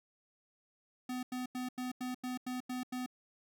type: tone bursts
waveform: square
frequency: 251.8 Hz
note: B3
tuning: 34 cents sharp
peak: -37 dBFS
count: 9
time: 1.09-3.062 s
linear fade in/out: 5 ms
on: 140 ms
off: 89 ms
effects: none